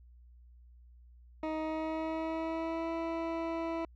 20% pulse tone with pitch glide, 314.1 to 329.9 Hz, D#4 to E4, +16 to +1 cents, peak -28 dBFS, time 1.43-3.85 s, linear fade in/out 2 ms, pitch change +85 cents, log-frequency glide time 1.61-2.91 s, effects added 60 Hz sine -54 dBFS peak until 3.95 s + low-pass 2000 Hz 12 dB/octave

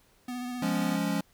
square tone with vibrato, 247.3 Hz, B3, 3 cents sharp, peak -34 dBFS, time 0.28-0.96 s, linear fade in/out 5 ms, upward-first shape sine, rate 15 Hz, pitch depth 21 cents each way
square chord, Db major, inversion first, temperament equal, 174.61 / 207.7 / 277.2 Hz, F3 / Ab3 / Db4, 0 / 0 / 0 cents, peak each -32 dBFS, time 0.62-1.21 s, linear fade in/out 5 ms
effects pink hiss -64 dBFS RMS until 1.33 s

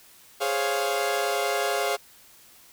sawtooth chord, Db major seventh, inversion second, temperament equal, 415.3 / 523.3 / 554.4 / 698.5 Hz, Ab4 / C5 / Db5 / F5, 0 / 0 / 0 / 0 cents, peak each -25 / -29 / -26 / -24 dBFS, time 0.4-1.97 s, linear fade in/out 20 ms, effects white hiss -53 dBFS RMS until 2.72 s

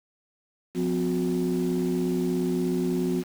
sine tone cluster, 177.6 / 254.4 / 362.6 Hz, F3 / C4 / F#4, +29 / -48 / -35 cents, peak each -26 dBFS, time 0.74-3.24 s, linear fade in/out 50 ms, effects tanh soft clip ceiling -18 dBFS + 7-bit

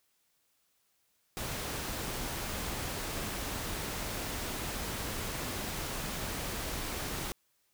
pink noise, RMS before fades -37 dBFS, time 1.37-7.32 s, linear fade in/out 0 ms, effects white hiss -74 dBFS RMS until 7.73 s

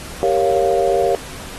sine chord, G half-diminished seventh, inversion none, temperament equal, 392 / 466.2 / 554.4 / 698.5 Hz, G4 / Bb4 / Db5 / F5, 0 / 0 / 0 / 0 cents, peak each -19 dBFS, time 0.23-1.15 s, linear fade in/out 0 ms, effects pink hiss -34 dBFS RMS until 1.58 s + AAC 32 kbps

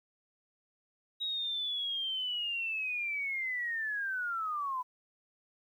sine linear sweep, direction down, 3824 to 987.8 Hz, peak -32 dBFS, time 1.2-4.83 s, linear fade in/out 20 ms, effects 11-bit

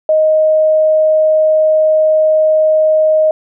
sine tone, 624 Hz, D#5, 5 cents sharp, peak -7 dBFS, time 0.09-3.31 s, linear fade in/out 2 ms, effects none

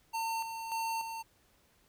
square tone with tremolo, 905 Hz, A5, 48 cents sharp, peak -33 dBFS, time 0.13-1.23 s, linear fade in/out 20 ms, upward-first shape square, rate 1.7 Hz, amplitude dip 50%, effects pink hiss -68 dBFS RMS until 1.88 s

